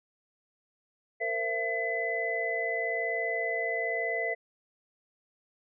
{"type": "tone cluster", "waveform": "sine", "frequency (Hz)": [458, 519, 673, 2012], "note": ["A#4", "C5", "E5", "B6"], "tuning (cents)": [-31, -14, 36, 32], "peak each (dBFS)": [-35, -39, -33, -31], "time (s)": [1.2, 4.35], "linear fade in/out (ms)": 20, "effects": []}